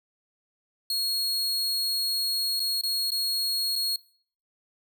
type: tone with dropouts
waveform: 40% pulse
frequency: 4304 Hz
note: C8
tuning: 48 cents sharp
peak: -24 dBFS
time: 0.9-3.96 s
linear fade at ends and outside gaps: 2 ms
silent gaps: 2.596-2.601 / 2.812-2.835 / 3.105-3.118 / 3.756-3.76 s
effects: noise-tail reverb RT60 0.5 s tail -21 dB re dry